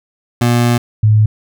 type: tone pair in turn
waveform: 25% pulse / sine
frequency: 120 / 107.39 Hz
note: B2 / A2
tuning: -49 / -42 cents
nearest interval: major second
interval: 193 cents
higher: first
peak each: -6 dBFS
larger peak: neither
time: 0.41-0.78 / 1.03-1.26 s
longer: first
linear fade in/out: 5 ms
effects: none